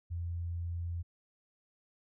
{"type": "tone", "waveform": "sine", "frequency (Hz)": 85.6, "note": "F2", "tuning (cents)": -34, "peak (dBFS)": -34, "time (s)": [0.1, 1.03], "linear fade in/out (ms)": 20, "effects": []}